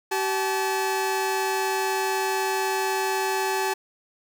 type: tone pair together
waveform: sawtooth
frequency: 384 / 864 Hz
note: G4 / A5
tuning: -36 / -32 cents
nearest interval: octave + major second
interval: 1404 cents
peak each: -22 dBFS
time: 0.11-3.74 s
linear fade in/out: 10 ms
effects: none